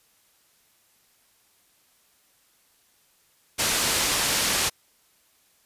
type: low-pass noise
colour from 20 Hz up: white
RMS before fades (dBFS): -24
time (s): 3.58-4.7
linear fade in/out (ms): 20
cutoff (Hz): 8300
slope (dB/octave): 12
effects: white hiss -63 dBFS RMS until 5.65 s + resampled to 32000 Hz